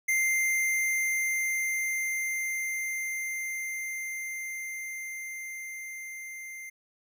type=tone with level ramp; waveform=square; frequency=2093 Hz; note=C7; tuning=in tune; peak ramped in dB=-24 to -40 dBFS; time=0.08-6.7 s; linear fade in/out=10 ms; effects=none